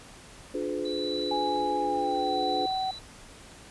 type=chord; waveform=sine; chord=D diminished seventh; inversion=none; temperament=just; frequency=293.7 / 352.4 / 422.9 / 507.5 Hz; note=D4 / F4 / Ab4 / Cb5; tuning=0 / +16 / +31 / +47 cents; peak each=-34 dBFS; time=0.54-2.66 s; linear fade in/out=5 ms
type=tone with tremolo; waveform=sine; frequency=3960 Hz; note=B7; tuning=4 cents sharp; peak=-33 dBFS; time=0.85-2.99 s; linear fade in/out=5 ms; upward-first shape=sine; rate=0.72 Hz; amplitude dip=90%
type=tone with pitch glide; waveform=sine; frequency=830.6 to 757.3 Hz; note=G#5 to F#5; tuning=0 to +40 cents; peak=-27 dBFS; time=1.31-2.91 s; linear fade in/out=5 ms; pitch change=-160 cents; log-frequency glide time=1.76-2.42 s
effects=pink hiss -49 dBFS RMS until 3.7 s + resampled to 24000 Hz